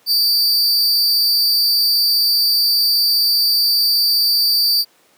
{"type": "tone with amplitude modulation", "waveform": "45% pulse", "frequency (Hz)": 4658, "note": "D8", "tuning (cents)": -15, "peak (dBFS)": -9, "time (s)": [0.06, 4.85], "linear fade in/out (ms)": 50, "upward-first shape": "sine", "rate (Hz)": 261, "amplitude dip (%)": 65, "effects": ["pink hiss -54 dBFS RMS until 5.17 s", "high-pass 300 Hz 12 dB/octave"]}